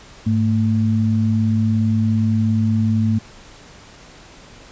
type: tone pair together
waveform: sine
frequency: 105 / 222.3 Hz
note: G#2 / A3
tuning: +19 / +18 cents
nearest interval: octave + minor second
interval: 1299 cents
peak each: -17 dBFS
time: 0.26-3.19 s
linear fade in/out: 10 ms
effects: pink hiss -43 dBFS RMS until 4.71 s + resampled to 16000 Hz